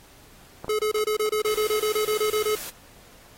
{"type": "clicks", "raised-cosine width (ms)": 1, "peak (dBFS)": -20, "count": 2, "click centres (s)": [0.645, 0.682]}
{"type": "tone bursts", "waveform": "square", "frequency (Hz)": 427.4, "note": "G#4", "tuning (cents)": 50, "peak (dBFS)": -22, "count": 15, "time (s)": [0.69, 2.554], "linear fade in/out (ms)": 5, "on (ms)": 100, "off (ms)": 26}
{"type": "noise", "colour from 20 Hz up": "white", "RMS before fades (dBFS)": -36, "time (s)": [1.45, 2.71], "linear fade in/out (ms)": 20}
{"effects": ["pink hiss -52 dBFS RMS until 3.37 s", "AAC 48 kbps"]}